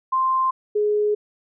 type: tone pair in turn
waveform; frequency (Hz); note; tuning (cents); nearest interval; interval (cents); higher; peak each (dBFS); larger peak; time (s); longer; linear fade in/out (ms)
sine; 1046.5 / 418.7; C6 / G#4; 0 / +14; octave + major third; 1586; first; -17; neither; 0.12-0.51 / 0.75-1.15; second; 10
effects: none